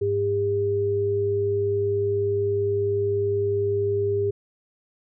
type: tone pair together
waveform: sine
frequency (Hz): 101.6 / 402.7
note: G#2 / G4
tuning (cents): -38 / +47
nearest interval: 2 octaves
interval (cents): 2385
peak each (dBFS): -28 / -21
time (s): 0.01-4.31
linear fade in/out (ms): 10
effects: none